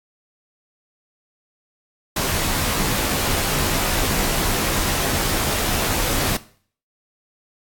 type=noise with comb filter; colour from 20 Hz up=pink; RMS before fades=-21 dBFS; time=2.16-6.37 s; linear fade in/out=5 ms; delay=17 ms; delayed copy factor=-0.6; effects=noise-tail reverb RT60 0.5 s tail -18 dB re dry + AAC 64 kbps